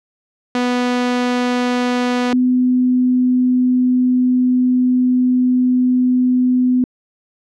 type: tone pair in turn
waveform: sawtooth / sine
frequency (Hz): 246.7 / 251.6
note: B3 / B3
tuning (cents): -2 / +32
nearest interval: unison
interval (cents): 34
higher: second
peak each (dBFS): -11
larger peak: neither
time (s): 0.55-2.33 / 2.33-6.84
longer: second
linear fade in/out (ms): 2
effects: low-pass 5000 Hz 12 dB/octave